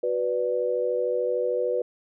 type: chord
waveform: sine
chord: B minor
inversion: second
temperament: equal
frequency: 370 / 493.9 / 587.3 Hz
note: F#4 / B4 / D5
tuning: 0 / 0 / 0 cents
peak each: -30 / -24 / -30 dBFS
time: 0.03-1.82 s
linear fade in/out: 5 ms
effects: none